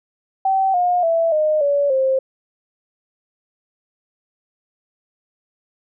sine tone with pitch steps, 770 / 714.3 / 662.6 / 614.7 / 570.2 / 529 Hz, G5 / F5 / E5 / D#5 / C#5 / C5, -31 / +39 / +9 / -21 / +49 / +19 cents, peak -14 dBFS, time 0.45-2.19 s, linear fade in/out 5 ms, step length 290 ms, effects none

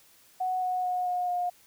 sine tone with pitch steps, 740 / 733.2 / 726.4 / 719.8 / 713.1 Hz, F#5 / F#5 / F#5 / F#5 / F5, 0 / -16 / -32 / -48 / +36 cents, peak -26 dBFS, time 0.4-1.5 s, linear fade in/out 10 ms, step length 220 ms, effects white hiss -59 dBFS RMS until 1.66 s

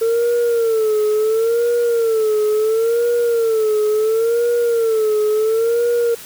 sine tone with vibrato, 450 Hz, A4, 39 cents sharp, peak -11 dBFS, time 0.01-6.15 s, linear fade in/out 10 ms, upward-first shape sine, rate 0.72 Hz, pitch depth 100 cents each way, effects tanh soft clip ceiling -12 dBFS + white hiss -36 dBFS RMS until 6.25 s

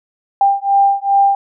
sine beating tone pair, 793 / 795.5 Hz, G5 / G5, +20 / +25 cents, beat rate 2.5 Hz, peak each -13 dBFS, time 0.41-1.35 s, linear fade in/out 2 ms, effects none

